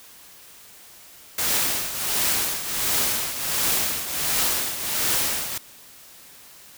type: noise with tremolo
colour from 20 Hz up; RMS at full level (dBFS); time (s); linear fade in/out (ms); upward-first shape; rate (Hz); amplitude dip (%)
white; -21; 1.38-5.58; 5; triangle; 1.4; 70
effects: white hiss -47 dBFS RMS until 6.77 s